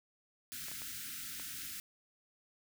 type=band-stop noise; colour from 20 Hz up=white; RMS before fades=-44 dBFS; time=0.52-1.8 s; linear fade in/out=0 ms; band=310 to 1300 Hz; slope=96 dB/octave
type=clicks; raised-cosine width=0.3 ms; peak=-32 dBFS; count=4; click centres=0.684 / 0.716 / 0.819 / 1.398 s
effects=none